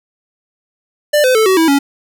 square tone with pitch steps, 593 / 510.3 / 439.1 / 377.9 / 325.2 / 279.9 Hz, D5 / C5 / A4 / F#4 / E4 / C#4, +17 / -43 / -4 / +37 / -23 / +17 cents, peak -9 dBFS, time 1.13-1.79 s, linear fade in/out 10 ms, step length 110 ms, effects none

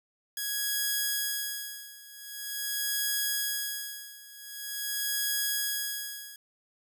5% pulse tone with tremolo, 1661.2 Hz, G#6, in tune, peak -16 dBFS, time 0.37-6.36 s, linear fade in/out 2 ms, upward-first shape sine, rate 0.45 Hz, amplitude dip 90%, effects none

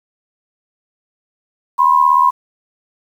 sine tone pair together, 987.8 / 1064.7 Hz, B5 / C6, 0 / +30 cents, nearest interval minor second, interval 130 cents, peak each -11 dBFS, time 1.78-2.31 s, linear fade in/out 20 ms, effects 7-bit

